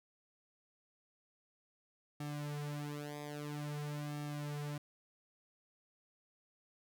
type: tone with flanger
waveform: sawtooth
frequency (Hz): 147.2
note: D3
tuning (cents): +4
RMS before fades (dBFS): -42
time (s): 2.2-4.78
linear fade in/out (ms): 5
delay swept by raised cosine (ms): 2 to 6.1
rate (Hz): 0.5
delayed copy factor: -1
effects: none